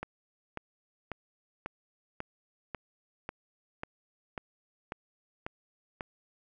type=click train; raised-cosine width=0.5 ms; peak=-21 dBFS; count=12; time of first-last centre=0.03-6.008 s; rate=1.84 Hz; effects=none